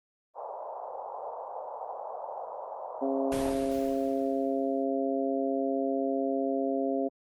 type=band-pass noise; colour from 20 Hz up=white; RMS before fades=-39 dBFS; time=0.34-3.55 s; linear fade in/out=50 ms; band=500 to 940 Hz; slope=48 dB/octave
type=harmonic tone; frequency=135.5 Hz; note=C#3; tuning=39 cents flat; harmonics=2 / 3 / 4 / 5; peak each=-30 / -33 / -33 / -33 dBFS; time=3.01-7.09 s; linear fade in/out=20 ms
type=noise with exponential decay; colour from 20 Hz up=pink; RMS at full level=-35 dBFS; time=3.32-4.84 s; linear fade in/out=0 ms; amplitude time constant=330 ms
effects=Opus 32 kbps